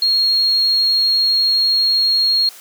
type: tone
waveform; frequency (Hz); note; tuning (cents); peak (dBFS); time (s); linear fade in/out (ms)
sine; 4272; C8; +35; -12; 0.02-2.49; 2
effects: white hiss -40 dBFS RMS until 2.6 s + high-pass 400 Hz 12 dB/octave